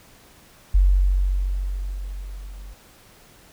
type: tone with level ramp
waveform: sine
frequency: 46.86 Hz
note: F#1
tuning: 23 cents sharp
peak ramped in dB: -11 to -36 dBFS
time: 0.74-2.74 s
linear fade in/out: 10 ms
effects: pink hiss -51 dBFS RMS until 3.52 s

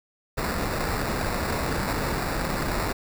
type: noise with sample-and-hold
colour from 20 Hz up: pink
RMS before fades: -27 dBFS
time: 0.37-2.93 s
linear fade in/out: 10 ms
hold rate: 3150 Hz
effects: none

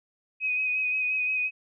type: tone with vibrato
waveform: sine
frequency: 2514 Hz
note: D#7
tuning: 17 cents sharp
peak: -24 dBFS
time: 0.4-1.51 s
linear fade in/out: 50 ms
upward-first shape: sine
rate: 5.7 Hz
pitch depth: 24 cents each way
effects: none

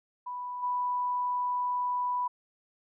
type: tone with level steps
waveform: sine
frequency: 987.8 Hz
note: B5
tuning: in tune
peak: -34 / -27 dBFS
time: 0.26-2.28 s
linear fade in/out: 10 ms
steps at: 0.62 s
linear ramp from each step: 20 ms
effects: none

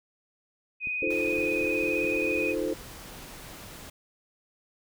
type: tone with vibrato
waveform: sine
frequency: 2489 Hz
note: D#7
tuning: in tune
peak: -28 dBFS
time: 0.8-2.55 s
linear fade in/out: 50 ms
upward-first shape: triangle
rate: 19 Hz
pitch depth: 27 cents each way
type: clicks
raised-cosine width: 3 ms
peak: -32 dBFS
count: 11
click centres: 0.872 / 1.023 / 1.074 / 1.282 / 1.386 / 1.443 / 1.613 / 1.645 / 1.836 / 2.047 / 2.221 s
type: chord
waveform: sine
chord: F dominant seventh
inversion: third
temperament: equal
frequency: 311.1 / 349.2 / 440 / 523.3 Hz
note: Eb4 / F4 / A4 / C5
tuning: 0 / 0 / 0 / 0 cents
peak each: -32 dBFS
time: 1.02-2.74 s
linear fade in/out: 10 ms
type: noise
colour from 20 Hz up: pink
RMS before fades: -44 dBFS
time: 1.1-3.9 s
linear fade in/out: 5 ms
effects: none

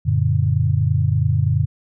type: chord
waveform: sine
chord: Gb augmented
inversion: none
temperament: just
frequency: 92.5 / 115.62 / 144.53 Hz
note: Gb2 / Bb2 / D3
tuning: 0 / -14 / -27 cents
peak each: -19 dBFS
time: 0.05-1.66 s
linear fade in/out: 20 ms
effects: none

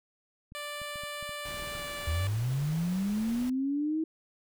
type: clicks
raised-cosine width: 5 ms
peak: -36 dBFS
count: 12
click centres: 0.521 / 0.817 / 0.958 / 1.036 / 1.227 / 1.293 / 1.488 / 1.544 / 1.624 / 1.675 / 1.752 / 1.794 s
type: tone with pitch glide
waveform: 10% pulse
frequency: 587.3 to 583.6 Hz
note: D5 to D5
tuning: 0 to -11 cents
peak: -28 dBFS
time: 0.55-2.27 s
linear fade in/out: 0 ms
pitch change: -11 cents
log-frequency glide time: 1.77-1.82 s
type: noise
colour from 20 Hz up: pink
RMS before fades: -45 dBFS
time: 1.45-3.5 s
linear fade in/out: 5 ms
type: linear sweep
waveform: sine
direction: up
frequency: 73.9 to 323.1 Hz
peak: -27 dBFS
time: 2.07-4.04 s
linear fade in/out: 5 ms
effects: none

